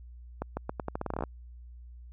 accelerating click train, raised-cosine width 1 ms, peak -18 dBFS, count 15, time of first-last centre 0.42-1.237 s, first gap 150 ms, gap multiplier 0.83, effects added 60 Hz sine -45 dBFS peak until 2.12 s

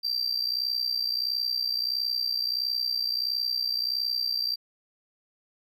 triangle tone with amplitude modulation, 4699 Hz, D8, in tune, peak -21 dBFS, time 0.03-4.56 s, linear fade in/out 20 ms, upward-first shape sine, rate 61.5 Hz, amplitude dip 80%, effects none

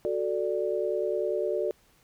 sine chord, D major, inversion first, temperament equal, 370 / 440 / 587.3 Hz, F#4 / A4 / D5, 0 / 0 / 0 cents, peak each -30 dBFS, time 0.05-1.71 s, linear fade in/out 0 ms, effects pink hiss -63 dBFS RMS until 2.03 s

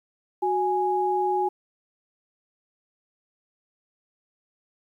sine tone pair together, 369.1 / 830.6 Hz, F#4 / G#5, -4 / 0 cents, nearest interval octave + major second, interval 1404 cents, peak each -25 / -23 dBFS, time 0.42-1.49 s, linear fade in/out 10 ms, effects 10-bit

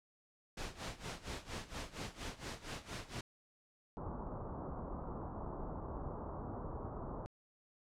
pink noise with tremolo, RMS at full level -42 dBFS, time 0.57-3.21 s, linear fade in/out 5 ms, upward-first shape sine, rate 4.3 Hz, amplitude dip 85%
pink low-pass noise, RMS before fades -44 dBFS, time 3.97-7.26 s, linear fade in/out 0 ms, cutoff 1200 Hz, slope 48 dB/octave
effects low-pass 7000 Hz 12 dB/octave

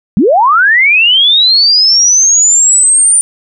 sine linear sweep, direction up, 163.4 to 9220 Hz, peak -4 dBFS, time 0.17-3.21 s, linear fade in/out 0 ms, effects none

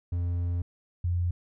triangle / sine tone pair in turn, 87.2 / 87.76 Hz, F2 / F2, -2 / +9 cents, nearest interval unison, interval 11 cents, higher second, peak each -24 dBFS, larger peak neither, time 0.12-0.62 / 1.04-1.31 s, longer first, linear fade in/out 5 ms, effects none

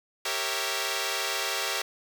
5% pulse chord, G diminished seventh, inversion none, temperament equal, 392 / 466.2 / 554.4 / 659.3 Hz, G4 / Bb4 / Db5 / Fb5, 0 / 0 / 0 / 0 cents, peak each -22 dBFS, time 0.25-1.82 s, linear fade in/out 5 ms, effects none

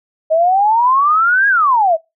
sine exponential two-way sweep, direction up then down, 622.3 to 1661.2 to 622.3 Hz, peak -9 dBFS, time 0.3-1.97 s, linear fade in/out 20 ms, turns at 1.48 s, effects noise-tail reverb RT60 0.2 s tail -22 dB re dry

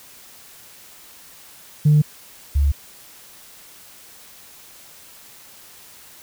sine tone pair in turn, 150 / 71.2 Hz, D3 / C#2, +37 / +47 cents, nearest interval octave + minor second, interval 1290 cents, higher first, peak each -9 / -13 dBFS, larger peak first, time 1.85-2.02 / 2.55-2.72 s, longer neither, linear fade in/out 10 ms, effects tanh soft clip ceiling -7 dBFS + white hiss -45 dBFS RMS until 6.22 s

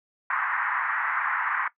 white band-pass noise, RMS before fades -27 dBFS, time 0.3-1.68 s, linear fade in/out 5 ms, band 900 to 1900 Hz, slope 48 dB/octave, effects noise-tail reverb RT60 0.1 s tail -17 dB re dry

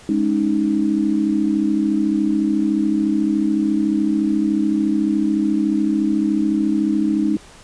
sine chord, Ab suspended fourth, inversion none, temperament equal, 207.7 / 277.2 / 311.1 Hz, Ab3 / Db4 / Eb4, 0 / 0 / 0 cents, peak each -20 / -22 / -18 dBFS, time 0.09-7.37 s, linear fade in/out 2 ms, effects pink hiss -44 dBFS RMS until 7.63 s + resampled to 22050 Hz

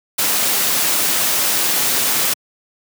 white noise, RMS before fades -17 dBFS, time 0.18-2.34 s, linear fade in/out 10 ms, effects high-pass 150 Hz 12 dB/octave

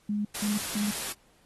sine tone bursts, 207.7 Hz, G#3, in tune, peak -26 dBFS, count 3, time 0.09-0.91 s, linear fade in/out 5 ms, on 160 ms, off 170 ms
white noise, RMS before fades -34 dBFS, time 0.34-1.13 s, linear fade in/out 10 ms
effects pink hiss -64 dBFS RMS until 1.45 s + AAC 32 kbps

